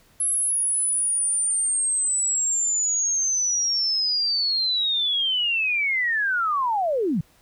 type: linear sweep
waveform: sine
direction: down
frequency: 11000 to 137.7 Hz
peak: -20 dBFS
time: 0.2-7.21 s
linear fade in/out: 5 ms
effects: pink hiss -58 dBFS RMS until 7.41 s